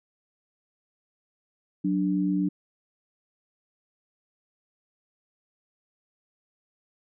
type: tone pair together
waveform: sine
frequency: 185 / 293.7 Hz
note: F#3 / D4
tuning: 0 / 0 cents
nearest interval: minor sixth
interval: 800 cents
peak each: -25 dBFS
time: 1.84-2.49 s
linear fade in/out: 10 ms
effects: none